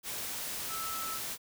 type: tone in noise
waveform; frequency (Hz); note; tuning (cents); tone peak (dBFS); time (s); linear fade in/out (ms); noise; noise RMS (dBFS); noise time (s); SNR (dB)
sine; 1312; E6; -9; -38; 0.68-1.2; 50; white; -38; 0.03-1.38; -3
effects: none